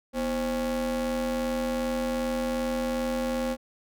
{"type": "ring-modulated tone", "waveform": "square", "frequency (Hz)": 142.1, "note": "C#3", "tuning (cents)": 43, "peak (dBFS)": -24, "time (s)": [0.13, 3.57], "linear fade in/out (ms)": 50, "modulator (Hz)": 385, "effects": []}